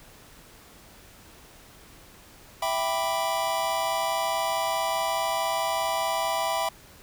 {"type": "chord", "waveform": "square", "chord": "E minor seventh", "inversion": "none", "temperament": "equal", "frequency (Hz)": [659.3, 784, 987.8, 1174.7], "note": ["E5", "G5", "B5", "D6"], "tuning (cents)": [0, 0, 0, 0], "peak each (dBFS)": [-30, -31, -30, -36], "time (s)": [2.62, 6.69], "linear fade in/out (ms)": 5, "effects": ["pink hiss -51 dBFS RMS until 7.02 s"]}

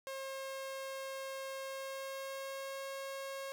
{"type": "tone with pitch glide", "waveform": "sawtooth", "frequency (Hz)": [537, 543.6], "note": ["C5", "C#5"], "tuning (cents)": [45, -34], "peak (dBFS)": -37, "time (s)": [0.07, 3.52], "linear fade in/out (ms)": 0, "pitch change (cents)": 21, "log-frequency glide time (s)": [1.59, 2.86], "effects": []}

